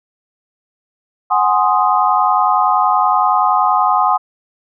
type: chord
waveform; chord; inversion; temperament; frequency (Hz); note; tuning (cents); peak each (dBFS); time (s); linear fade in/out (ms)
sine; Ab dominant seventh; third; equal; 740 / 830.6 / 1046.5 / 1244.5; Gb5 / Ab5 / C6 / Eb6; 0 / 0 / 0 / 0; -16; 1.3-4.18; 20
effects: none